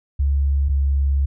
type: tone pair in turn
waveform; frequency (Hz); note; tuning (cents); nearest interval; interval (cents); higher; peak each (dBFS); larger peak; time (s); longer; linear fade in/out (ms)
sine; 69.8 / 69.24; C#2 / C#2; +13 / -1; unison; 14; first; -15; neither; 0.19-0.69 / 0.69-1.26; second; 10
effects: none